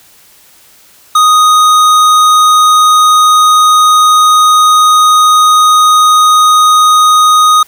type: tone with tanh clipping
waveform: sine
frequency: 1244.5 Hz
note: D#6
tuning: in tune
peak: -5 dBFS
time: 1.15-7.63 s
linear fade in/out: 5 ms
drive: 18 dB
effects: white hiss -42 dBFS RMS until 7.67 s